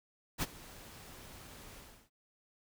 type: noise with ADSR envelope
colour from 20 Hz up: pink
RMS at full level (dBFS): -32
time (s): 0.38-2.1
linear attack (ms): 43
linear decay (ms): 32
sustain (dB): -20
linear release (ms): 340
effects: none